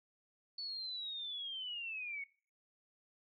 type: linear sweep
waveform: sine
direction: down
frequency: 4476 to 2193 Hz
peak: -40 dBFS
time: 0.58-2.24 s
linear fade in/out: 5 ms
effects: noise-tail reverb RT60 0.4 s tail -21 dB re dry